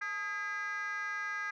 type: tone with frequency modulation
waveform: sine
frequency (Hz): 1631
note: G#6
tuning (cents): -32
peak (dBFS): -32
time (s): 0.01-1.51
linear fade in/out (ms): 10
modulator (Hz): 382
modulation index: 1.1
effects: tanh soft clip ceiling -33 dBFS